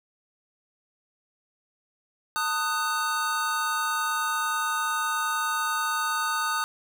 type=chord; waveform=square; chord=D# diminished; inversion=second; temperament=just; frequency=896 / 1244.5 / 1493.4 Hz; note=A5 / D#6 / F#6; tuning=+31 / 0 / +16 cents; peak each=-33 / -28 / -31 dBFS; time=2.36-6.64 s; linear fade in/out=0 ms; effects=none